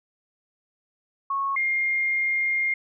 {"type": "tone pair in turn", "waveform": "sine", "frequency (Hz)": [1100, 2121], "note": ["C#6", "C7"], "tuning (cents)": [-14, 23], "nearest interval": "major seventh", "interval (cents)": 1137, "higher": "second", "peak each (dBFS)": [-23, -21], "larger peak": "second", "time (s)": [[1.3, 1.56], [1.56, 2.74]], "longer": "second", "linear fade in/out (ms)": 5, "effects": []}